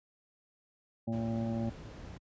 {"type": "harmonic tone", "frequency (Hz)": 114.1, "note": "A#2", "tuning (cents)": -37, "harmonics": [1, 2, 3, 5, 6, 7], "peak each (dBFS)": [-36, -33, -44, -42, -52, -48], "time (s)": [1.07, 1.7], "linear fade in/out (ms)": 10}
{"type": "noise", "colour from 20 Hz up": "brown", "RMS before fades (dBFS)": -43, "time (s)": [1.12, 2.18], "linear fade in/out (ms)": 10}
{"effects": ["high-pass 60 Hz 12 dB/octave", "resampled to 16000 Hz"]}